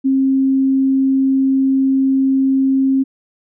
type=tone; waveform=sine; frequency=267.6 Hz; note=C4; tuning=39 cents sharp; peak=-11 dBFS; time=0.04-3.04 s; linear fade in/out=20 ms; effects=none